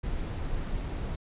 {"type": "noise", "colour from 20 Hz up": "brown", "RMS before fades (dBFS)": -32, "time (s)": [0.03, 1.16], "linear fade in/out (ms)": 10, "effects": ["resampled to 8000 Hz"]}